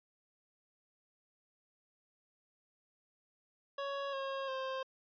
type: tone with pitch steps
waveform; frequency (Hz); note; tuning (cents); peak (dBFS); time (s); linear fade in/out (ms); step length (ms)
25% pulse; 557 / 542.1 / 527.6; C#5 / C#5 / C5; +8 / -39 / +14; -33; 3.78-4.83; 5; 350
effects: resampled to 11025 Hz